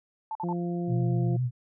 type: tone bursts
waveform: sine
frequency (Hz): 880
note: A5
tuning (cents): 0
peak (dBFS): -30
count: 3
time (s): 0.31-0.528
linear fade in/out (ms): 2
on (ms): 42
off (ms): 46
type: harmonic tone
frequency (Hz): 173.7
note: F3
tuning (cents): -9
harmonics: 1 / 2 / 3 / 4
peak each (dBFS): -29 / -33 / -44 / -41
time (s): 0.43-1.37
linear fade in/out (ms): 10
type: tone with vibrato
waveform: sine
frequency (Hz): 124.4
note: B2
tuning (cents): +13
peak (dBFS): -24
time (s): 0.87-1.51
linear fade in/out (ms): 50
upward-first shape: square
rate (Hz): 9.5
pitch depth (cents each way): 35
effects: none